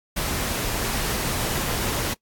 pink noise, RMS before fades -26 dBFS, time 0.16-2.14 s, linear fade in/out 10 ms, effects noise-tail reverb RT60 0.1 s tail -23 dB re dry + AAC 64 kbps

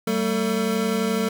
square tone cluster, 193.2 / 224.9 / 447.7 Hz, G3 / A3 / A4, -25 / +38 / +30 cents, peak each -26 dBFS, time 0.07-1.29 s, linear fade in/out 5 ms, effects none

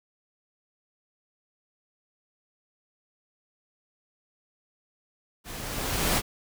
pink noise with level ramp, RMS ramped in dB -40 to -22 dBFS, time 5.44-6.22 s, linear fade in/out 50 ms, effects none

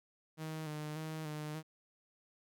sawtooth tone with vibrato, 154.6 Hz, D#3, 11 cents flat, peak -36 dBFS, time 0.37-1.63 s, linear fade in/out 50 ms, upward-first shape square, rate 1.7 Hz, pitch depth 33 cents each way, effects none

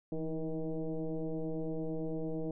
sine tone with frequency modulation, 155.56 Hz, D#3, in tune, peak -33 dBFS, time 0.12-2.51 s, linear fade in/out 2 ms, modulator 160 Hz, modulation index 2.5, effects none

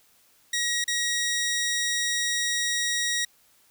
15% pulse tone with dropouts, 1900 Hz, A#6, 33 cents sharp, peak -18 dBFS, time 0.53-3.25 s, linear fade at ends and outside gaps 5 ms, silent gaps 0.842-0.878 s, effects white hiss -61 dBFS RMS until 3.7 s

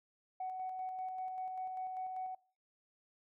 sine tone with tremolo, 747 Hz, F#5, 16 cents sharp, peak -36 dBFS, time 0.4-2.35 s, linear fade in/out 5 ms, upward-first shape square, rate 5.1 Hz, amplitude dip 30%, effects noise-tail reverb RT60 0.4 s tail -22 dB re dry + tanh soft clip ceiling -33 dBFS

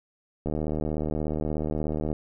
click train, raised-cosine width 2 ms, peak -16 dBFS, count 129, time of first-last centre 0.46-2.129 s, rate 76.7 Hz, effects none

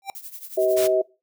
square tone with exponential growth, 785 Hz, G5, 2 cents sharp, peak -24 dBFS, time 0.02-0.1 s, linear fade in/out 1 ms, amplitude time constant 16 ms
violet noise with tremolo, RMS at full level -35 dBFS, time 0.15-0.78 s, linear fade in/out 0 ms, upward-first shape triangle, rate 11 Hz, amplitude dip 85%
harmonic tone, 127.2 Hz, C3, 48 cents flat, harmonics 3 / 4 / 5, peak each -21 / -31 / -19 dBFS, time 0.57-1.02 s, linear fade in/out 10 ms
white noise, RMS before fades -29 dBFS, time 0.76-0.88 s, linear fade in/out 20 ms
effects noise-tail reverb RT60 0.3 s tail -22 dB re dry

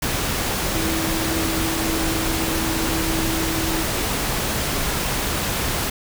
sine tone in noise, 324.3 Hz, E4, 28 cents flat, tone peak -25 dBFS, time 0.75-3.83 s, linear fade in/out 5 ms, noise pink, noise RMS -23 dBFS, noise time 0.02-5.9 s, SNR -5 dB, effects none

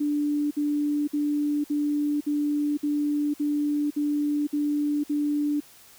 sine tone bursts, 293.7 Hz, D4, in tune, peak -22 dBFS, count 10, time 0-5.604 s, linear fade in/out 10 ms, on 510 ms, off 56 ms, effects white hiss -52 dBFS RMS until 5.98 s

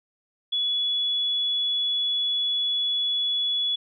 sine tone, 3400 Hz, G#7, 40 cents sharp, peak -22 dBFS, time 0.52-3.76 s, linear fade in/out 10 ms, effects none

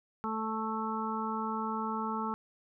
harmonic tone, 220 Hz, A3, in tune, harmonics 1 / 2 / 4 / 5 / 6, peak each -36 / -41 / -37 / -39 / -38 dBFS, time 0.24-2.34 s, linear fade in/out 0 ms, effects none

